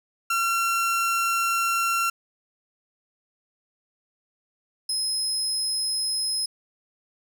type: tone pair in turn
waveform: 30% pulse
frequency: 1364 / 5120 Hz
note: F6 / D#8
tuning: -41 / +49 cents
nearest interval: octave + major seventh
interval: 2290 cents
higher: second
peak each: -19 / -20 dBFS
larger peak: first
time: 0.3-2.1 / 4.89-6.46 s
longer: first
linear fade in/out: 5 ms
effects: none